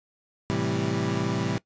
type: chord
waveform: 25% pulse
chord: A minor seventh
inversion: none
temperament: equal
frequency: 110 / 130.81 / 164.81 / 196 Hz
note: A2 / C3 / E3 / G3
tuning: 0 / 0 / 0 / 0 cents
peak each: -27 dBFS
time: 0.5-1.58 s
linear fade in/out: 0 ms
effects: noise-tail reverb RT60 0.1 s tail -20 dB re dry + resampled to 16000 Hz